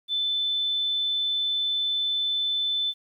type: tone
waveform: sine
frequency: 3520 Hz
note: A7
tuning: in tune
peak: -23 dBFS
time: 0.08-2.94 s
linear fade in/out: 50 ms
effects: 10-bit